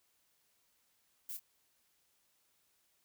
violet noise with echo, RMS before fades -43 dBFS, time 1.29-1.37 s, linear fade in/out 5 ms, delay 26 ms, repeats 1, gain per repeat -9 dB, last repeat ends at 1.396 s, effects white hiss -75 dBFS RMS until 3.04 s

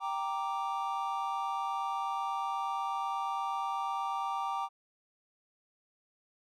triangle chord, G minor, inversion none, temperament equal, 784 / 932.3 / 1174.7 Hz, G5 / Bb5 / D6, 0 / 0 / 0 cents, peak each -34 / -35 / -34 dBFS, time 0-4.69 s, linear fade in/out 50 ms, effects none

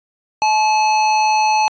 square tone with amplitude modulation, 861 Hz, A5, 38 cents flat, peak -12 dBFS, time 0.42-1.68 s, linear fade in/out 0 ms, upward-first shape sine, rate 223 Hz, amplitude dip 25%, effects resampled to 16000 Hz

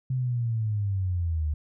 sine linear sweep, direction down, 131.1 to 73.42 Hz, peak -24 dBFS, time 0.1-1.54 s, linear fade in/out 5 ms, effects none

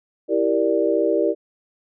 sine chord, E half-diminished seventh, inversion none, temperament equal, 329.6 / 392 / 466.2 / 587.3 Hz, E4 / G4 / Bb4 / D5, 0 / 0 / 0 / 0 cents, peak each -22 dBFS, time 0.28-1.35 s, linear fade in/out 50 ms, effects none

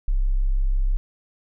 sine tone, 33.12 Hz, C1, 22 cents sharp, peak -17 dBFS, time 0.08-0.97 s, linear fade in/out 0 ms, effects none

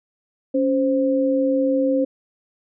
sine tone pair together, 277.2 / 523 Hz, C#4 / C5, 0 / -1 cents, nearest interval major seventh, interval 1099 cents, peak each -19 dBFS, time 0.54-2.05 s, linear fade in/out 10 ms, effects none

